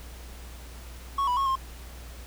triangle tone with pitch steps, 1106 / 985 / 1093 / 1062 Hz, C#6 / B5 / C#6 / C6, -4 / -5 / -25 / +25 cents, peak -21 dBFS, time 1.18-1.556 s, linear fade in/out 5 ms, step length 94 ms, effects added 60 Hz sine -41 dBFS peak until 2.26 s + pink hiss -48 dBFS RMS until 2.26 s

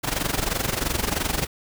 pink noise with amplitude modulation, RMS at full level -22 dBFS, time 0.03-1.47 s, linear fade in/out 20 ms, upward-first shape sine, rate 23 Hz, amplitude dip 80%, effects none

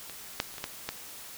clicks, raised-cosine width 0.2 ms, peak -24 / -9 / -30 / -22 / -15 / -14 dBFS, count 6, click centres 0.097 / 0.401 / 0.54 / 0.582 / 0.641 / 0.89 s, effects white hiss -45 dBFS RMS until 1.37 s

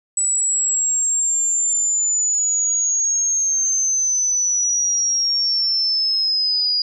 sine linear sweep, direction down, 7902 to 4865 Hz, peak -16 dBFS, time 0.17-6.82 s, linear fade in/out 2 ms, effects none

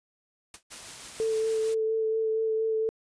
white noise with exponential decay, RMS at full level -38 dBFS, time 0.54-0.63 s, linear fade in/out 2 ms, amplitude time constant 19 ms
white noise with tremolo, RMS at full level -41 dBFS, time 0.7-1.75 s, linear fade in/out 20 ms, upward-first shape sine, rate 6.4 Hz, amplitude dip 25%
sine tone with vibrato, 442.2 Hz, A4, 9 cents sharp, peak -24 dBFS, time 1.2-2.89 s, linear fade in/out 0 ms, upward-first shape sine, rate 4.3 Hz, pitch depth 14 cents each way
effects resampled to 22050 Hz

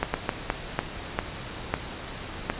slowing click train, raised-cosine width 0.5 ms, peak -8 dBFS, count 8, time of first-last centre 0.03-2.5 s, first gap 110 ms, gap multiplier 1.38, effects pink hiss -37 dBFS RMS until 2.59 s + resampled to 8000 Hz

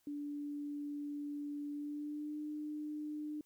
sine tone with pitch glide, 290.7 to 300.8 Hz, D4 to D4, -18 to +42 cents, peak -39 dBFS, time 0.07-3.41 s, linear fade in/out 2 ms, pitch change +60 cents, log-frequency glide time 1.71-2.39 s, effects white hiss -75 dBFS RMS until 3.45 s

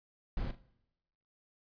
brown noise with echo, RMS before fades -35 dBFS, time 0.37-0.51 s, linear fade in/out 2 ms, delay 40 ms, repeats 2, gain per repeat -13 dB, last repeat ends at 0.59 s, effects noise-tail reverb RT60 0.9 s tail -20 dB re dry + resampled to 11025 Hz

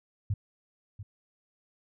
sine tone with echo, 101.4 Hz, G#2, 41 cents flat, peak -25 dBFS, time 0.3-0.34 s, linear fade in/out 5 ms, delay 690 ms, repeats 1, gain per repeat -13 dB, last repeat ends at 1.03 s, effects none

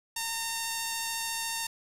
5% pulse tone with vibrato, 913 Hz, A#5, 36 cents flat, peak -19 dBFS, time 0.16-1.67 s, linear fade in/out 5 ms, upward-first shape triangle, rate 14 Hz, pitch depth 10 cents each way, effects resampled to 32000 Hz + 8-bit

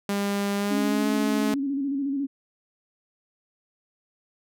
sawtooth tone with pitch glide, 201.1 to 212.7 Hz, G3 to G#3, +44 to +42 cents, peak -20 dBFS, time 0.09-1.54 s, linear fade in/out 2 ms, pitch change +98 cents, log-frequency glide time 0.56-1.09 s
sine tone with vibrato, 277 Hz, C#4, 1 cent flat, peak -24 dBFS, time 0.7-2.27 s, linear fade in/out 20 ms, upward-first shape square, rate 14 Hz, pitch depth 47 cents each way
effects none

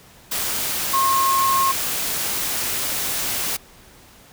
sine tone in noise, 1076 Hz, C6, 48 cents sharp, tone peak -16 dBFS, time 0.93-1.72 s, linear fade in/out 10 ms, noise white, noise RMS -24 dBFS, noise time 0.31-3.57 s, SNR +5 dB, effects pink hiss -48 dBFS RMS until 4.32 s

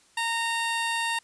15% pulse tone, 922 Hz, A#5, 19 cents flat, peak -19 dBFS, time 0.17-1.19 s, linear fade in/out 5 ms, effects white hiss -60 dBFS RMS until 1.23 s + resampled to 22050 Hz

